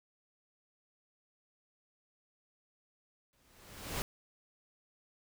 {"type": "noise with exponential growth", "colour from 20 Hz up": "pink", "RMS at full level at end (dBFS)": -35, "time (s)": [3.33, 4.02], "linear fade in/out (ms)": 0, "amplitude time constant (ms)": 150, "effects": []}